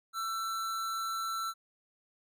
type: tone with amplitude modulation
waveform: square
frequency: 1337 Hz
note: E6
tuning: 24 cents sharp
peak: -32 dBFS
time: 0.13-1.54 s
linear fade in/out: 50 ms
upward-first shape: sine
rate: 199 Hz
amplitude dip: 35%
effects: none